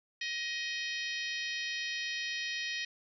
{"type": "harmonic tone with a mistuned harmonic", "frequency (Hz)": 628, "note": "D#5", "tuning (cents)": 16, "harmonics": [3, 4, 5, 6, 7, 8, 9], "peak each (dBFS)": [-38, -40, -42, -44, -45, -46, -47], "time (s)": [0.21, 2.85], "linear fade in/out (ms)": 5, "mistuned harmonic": 7, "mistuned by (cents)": -44, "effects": []}